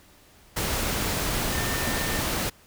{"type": "tone in noise", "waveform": "sine", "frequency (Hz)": 1804, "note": "A6", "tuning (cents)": 43, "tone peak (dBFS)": -34, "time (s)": [1.52, 2.21], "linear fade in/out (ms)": 10, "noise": "pink", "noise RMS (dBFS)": -27, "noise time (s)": [0.56, 2.5], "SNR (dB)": -10, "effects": ["pink hiss -55 dBFS RMS until 2.66 s"]}